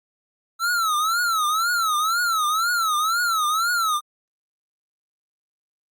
square tone with vibrato, 1318.5 Hz, E6, in tune, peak -20 dBFS, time 0.59-4.01 s, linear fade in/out 50 ms, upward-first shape triangle, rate 2 Hz, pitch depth 180 cents each way, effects Opus 48 kbps

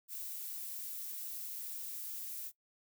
violet noise, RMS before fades -43 dBFS, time 0.08-2.52 s, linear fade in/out 50 ms, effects noise-tail reverb RT60 0.1 s tail -19 dB re dry

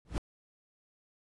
brown noise with exponential growth, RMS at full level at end -27 dBFS, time 0.05-0.18 s, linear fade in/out 1 ms, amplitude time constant 28 ms, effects resampled to 24000 Hz

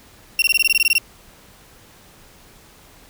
35% pulse tone bursts, 2739 Hz, F7, 34 cents flat, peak -11 dBFS, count 12, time 0.39-0.982 s, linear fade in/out 2 ms, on 31 ms, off 20 ms, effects pink hiss -48 dBFS RMS until 3.09 s

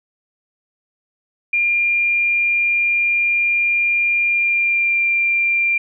sine tone with pitch glide, 2400 to 2378 Hz, D7 to D7, +37 to +21 cents, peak -14 dBFS, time 1.53-5.78 s, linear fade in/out 5 ms, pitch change -16 cents, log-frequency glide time 4.29-5.01 s, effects none

